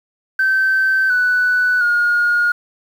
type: tone with pitch steps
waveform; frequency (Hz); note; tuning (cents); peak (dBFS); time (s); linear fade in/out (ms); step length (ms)
sine; 1546 / 1487.3 / 1430.9; G6 / F#6 / F6; -24 / +9 / +42; -11; 0.39-2.52; 5; 710
effects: tanh soft clip ceiling -9 dBFS + 7-bit